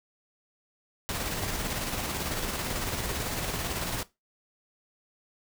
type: noise with tremolo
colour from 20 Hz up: pink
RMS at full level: -31 dBFS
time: 1.09-4.03 s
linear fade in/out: 0 ms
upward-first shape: square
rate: 18 Hz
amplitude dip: 30%
effects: noise-tail reverb RT60 0.2 s tail -17 dB re dry